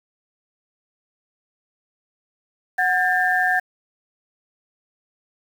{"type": "tone cluster", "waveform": "sine", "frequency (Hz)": [737, 1611, 1785], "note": ["F#5", "G6", "A6"], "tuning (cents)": [-7, 47, 24], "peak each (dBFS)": -21, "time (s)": [2.78, 3.6], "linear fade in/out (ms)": 10, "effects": ["7-bit"]}